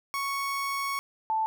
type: tone pair in turn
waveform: 30% pulse / sine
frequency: 1108.7 / 880 Hz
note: C#6 / A5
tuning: 0 / 0 cents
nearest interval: major third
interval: 400 cents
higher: first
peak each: -26 / -24 dBFS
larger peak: second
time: 0.14-0.99 / 1.3-1.46 s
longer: first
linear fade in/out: 0 ms
effects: none